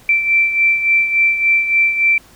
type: beating tone pair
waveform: sine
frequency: 2340 / 2343.5 Hz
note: D7 / D7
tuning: -7 / -4 cents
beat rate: 3.5 Hz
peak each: -12 / -19 dBFS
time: 0.09-2.18 s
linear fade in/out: 2 ms
effects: pink hiss -46 dBFS RMS until 2.35 s